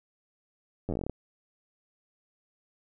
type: slowing click train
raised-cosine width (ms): 2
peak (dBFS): -19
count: 12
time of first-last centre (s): 0.89-1.097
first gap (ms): 10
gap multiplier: 1.12
effects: none